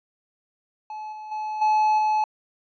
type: tone with level steps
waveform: triangle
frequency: 858 Hz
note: A5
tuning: 44 cents flat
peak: -30 / -33 / -25 / -15 / -17 dBFS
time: 0.9-2.24 s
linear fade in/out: 2 ms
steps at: 1.12 / 1.31 / 1.61 / 1.98 s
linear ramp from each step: 10 ms
effects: resampled to 16000 Hz